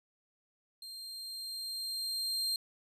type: tone with level ramp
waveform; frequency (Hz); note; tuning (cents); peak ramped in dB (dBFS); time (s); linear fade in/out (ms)
40% pulse; 4186; C8; 0; -43 to -29; 0.82-2.56; 2
effects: resampled to 32000 Hz